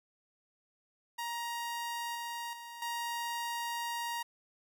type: tone with level steps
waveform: sawtooth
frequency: 941 Hz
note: A#5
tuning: 16 cents sharp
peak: -32 / -34 / -41 / -31 dBFS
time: 1.18-4.23 s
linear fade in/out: 10 ms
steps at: 2.15 / 2.53 / 2.82 s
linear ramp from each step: 2 ms
effects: none